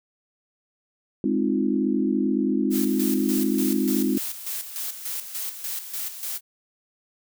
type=chord; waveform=sine; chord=F minor seventh; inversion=first; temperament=equal; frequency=207.7 / 261.6 / 311.1 / 349.2 Hz; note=Ab3 / C4 / Eb4 / F4; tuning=0 / 0 / 0 / 0 cents; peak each=-25 / -24 / -26 / -28 dBFS; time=1.24-4.18 s; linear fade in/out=2 ms
type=noise with tremolo; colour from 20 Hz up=blue; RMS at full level=-30 dBFS; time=2.7-6.41 s; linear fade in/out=50 ms; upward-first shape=square; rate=3.4 Hz; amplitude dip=60%
effects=none